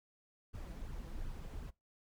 brown noise with flanger, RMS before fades -44 dBFS, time 0.53-1.71 s, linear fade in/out 20 ms, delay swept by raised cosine 0.64 to 6.14 ms, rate 2.7 Hz, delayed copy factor +0.6, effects noise-tail reverb RT60 0.2 s tail -22 dB re dry

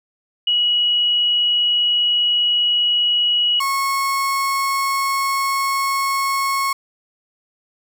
sine / 35% pulse tone pair in turn, 2915 / 1094.7 Hz, F#7 / C#6, -26 / -22 cents, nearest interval octave + perfect fourth, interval 1696 cents, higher first, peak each -14 / -16 dBFS, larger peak first, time 0.47-3.6 / 3.6-6.73 s, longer neither, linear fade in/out 5 ms, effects none

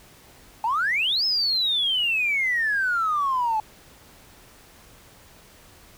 triangle exponential two-way sweep, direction up then down, 850 to 5250 to 850 Hz, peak -17 dBFS, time 0.64-3.6 s, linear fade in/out 2 ms, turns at 1.25 s, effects tanh soft clip ceiling -18 dBFS + pink hiss -51 dBFS RMS until 5.97 s

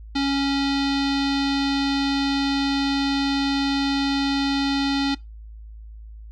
square tone with low-pass filter, 277.2 Hz, C#4, in tune, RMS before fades -22 dBFS, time 0.15-5.15 s, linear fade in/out 10 ms, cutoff 4200 Hz, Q 4.1, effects noise-tail reverb RT60 0.2 s tail -21 dB re dry + added 54 Hz sine -37 dBFS peak until 6.31 s

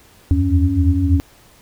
sine tone cluster, 80.1 / 83.7 / 92.2 / 277.9 Hz, E2 / E2 / F#2 / C#4, -49 / +27 / -6 / +4 cents, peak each -18 dBFS, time 0.31-1.2 s, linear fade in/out 0 ms, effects pink hiss -49 dBFS RMS until 1.61 s

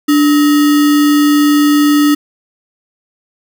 sine tone with sample-and-hold, 293.7 Hz, D4, in tune, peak -6 dBFS, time 0.08-2.15 s, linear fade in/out 10 ms, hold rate 1575 Hz, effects none

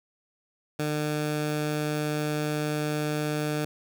15% pulse tone, 150.7 Hz, D3, 45 cents sharp, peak -20 dBFS, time 0.79-3.65 s, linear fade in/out 5 ms, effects none

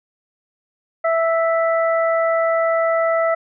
harmonic tone, 659.3 Hz, E5, in tune, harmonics 1 / 2 / 3, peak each -16 / -22 / -26 dBFS, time 1.04-3.35 s, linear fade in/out 10 ms, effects none

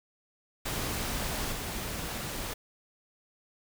pink noise with level steps, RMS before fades -33 / -36 dBFS, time 0.65-2.54 s, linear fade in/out 10 ms, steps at 1.52 s, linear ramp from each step 2 ms, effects none

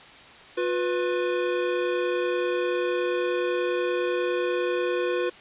square tone pair together, 357.1 / 493.9 Hz, F4 / B4, +39 / 0 cents, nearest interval tritone, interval 561 cents, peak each -27 dBFS, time 0.57-5.3 s, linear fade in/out 10 ms, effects white hiss -47 dBFS RMS until 5.4 s + resampled to 8000 Hz

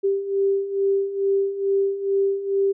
sine beating tone pair, 392 / 394.3 Hz, G4 / G4, 0 / +10 cents, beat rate 2.3 Hz, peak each -25 / -20 dBFS, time 0.03-2.73 s, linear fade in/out 20 ms, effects none

